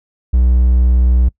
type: tone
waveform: triangle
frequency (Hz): 61.74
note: B1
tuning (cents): 0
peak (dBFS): -6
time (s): 0.33-1.29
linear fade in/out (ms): 10
effects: noise-tail reverb RT60 0.1 s tail -23 dB re dry